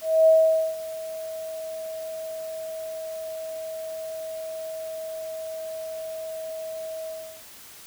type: tone with ADSR envelope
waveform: sine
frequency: 641 Hz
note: E5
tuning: 49 cents flat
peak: -12 dBFS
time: 0.01-7.43 s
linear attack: 260 ms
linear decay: 480 ms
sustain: -19 dB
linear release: 350 ms
effects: white hiss -46 dBFS RMS until 7.86 s